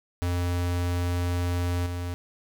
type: tone with level steps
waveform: square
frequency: 88.1 Hz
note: F2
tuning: 16 cents sharp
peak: -25 / -30 dBFS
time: 0.22-2.14 s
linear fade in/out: 0 ms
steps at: 1.86 s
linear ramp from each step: 2 ms
effects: none